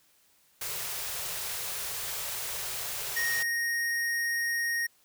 white band-stop noise, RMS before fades -35 dBFS, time 0.61-3.43 s, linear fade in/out 5 ms, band 170 to 360 Hz, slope 96 dB/octave
square tone, 1864.7 Hz, A#6, in tune, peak -28 dBFS, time 3.16-4.87 s, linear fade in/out 10 ms
effects white hiss -65 dBFS RMS until 5.04 s

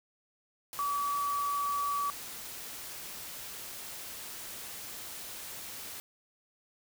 sine tone in noise, 1144 Hz, D6, 46 cents flat, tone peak -29 dBFS, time 0.79-2.1 s, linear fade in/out 0 ms, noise white, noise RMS -43 dBFS, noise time 0.73-6 s, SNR +11 dB, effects none

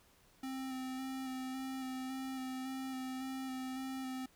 square tone with vibrato, 261.6 Hz, C4, in tune, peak -40 dBFS, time 0.43-4.26 s, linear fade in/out 5 ms, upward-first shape square, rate 1.8 Hz, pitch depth 15 cents each way, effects pink hiss -67 dBFS RMS until 4.35 s

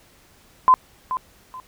sine tone with echo, 1025 Hz, C6, 36 cents flat, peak -9 dBFS, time 0.68-0.74 s, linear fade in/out 0 ms, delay 430 ms, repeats 2, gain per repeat -12 dB, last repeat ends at 1.6 s, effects pink hiss -54 dBFS RMS until 1.67 s

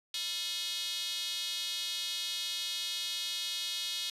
square tone with high-pass filter, 195.1 Hz, G3, 8 cents flat, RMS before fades -36 dBFS, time 0.14-4.1 s, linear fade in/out 2 ms, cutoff 3600 Hz, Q 4, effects resampled to 32000 Hz

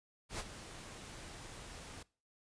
pink noise with ADSR envelope, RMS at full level -39 dBFS, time 0.29-2.03 s, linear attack 94 ms, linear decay 48 ms, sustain -11 dB, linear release 7 ms, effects noise-tail reverb RT60 0.4 s tail -23 dB re dry + resampled to 22050 Hz

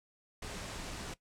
pink low-pass noise, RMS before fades -43 dBFS, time 0.42-1.14 s, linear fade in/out 5 ms, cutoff 9100 Hz, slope 24 dB/octave, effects noise-tail reverb RT60 0.1 s tail -17 dB re dry

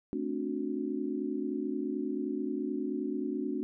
sine chord, D dominant seventh, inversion second, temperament just, 220.2 / 264.3 / 293.7 / 367.1 Hz, A3 / C4 / D4 / F#4, +2 / +18 / 0 / -14 cents, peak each -38 / -36 / -35 / -37 dBFS, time 0.13-3.63 s, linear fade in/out 0 ms, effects none

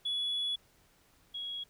sine tone pair in turn, 3397 / 3321 Hz, G#7 / G#7, +38 / -1 cents, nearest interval unison, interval 39 cents, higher first, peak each -29 / -36 dBFS, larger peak first, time 0.05-0.56 / 1.34-1.64 s, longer first, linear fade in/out 10 ms, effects tanh soft clip ceiling -28 dBFS + pink hiss -66 dBFS RMS until 1.69 s

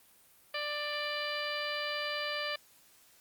harmonic tone with a mistuned harmonic, 591 Hz, D5, 11 cents sharp, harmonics 1 / 2 / 3 / 4 / 5 / 6 / 7 / 8, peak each -39 / -41 / -39 / -41 / -41 / -47 / -44 / -44 dBFS, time 0.54-2.56 s, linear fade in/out 5 ms, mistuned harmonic 7, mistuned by -32 cents, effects white hiss -62 dBFS RMS until 3.2 s + Opus 32 kbps

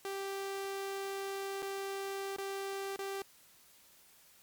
sawtooth tone with dropouts, 392 Hz, G4, in tune, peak -33 dBFS, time 0.05-3.22 s, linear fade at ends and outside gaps 1 ms, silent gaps 1.622-1.627 / 2.363-2.384 / 2.962-2.99 s, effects white hiss -62 dBFS RMS until 4.42 s + MP3 96 kbps

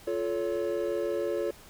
triangle tone cluster, 349.8 / 435.8 / 562 Hz, F4 / A4 / C#5, +3 / -17 / +24 cents, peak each -30 dBFS, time 0.07-1.51 s, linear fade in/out 5 ms, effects pink hiss -52 dBFS RMS until 1.69 s

